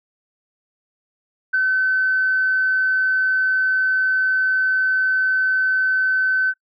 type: tone with ADSR envelope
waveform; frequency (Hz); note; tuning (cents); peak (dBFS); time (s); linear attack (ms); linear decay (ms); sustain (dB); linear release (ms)
sine; 1524; G6; -49; -13; 1.53-6.54; 15; 15; -2; 50
effects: noise-tail reverb RT60 0.1 s tail -23 dB re dry + tanh soft clip ceiling -9 dBFS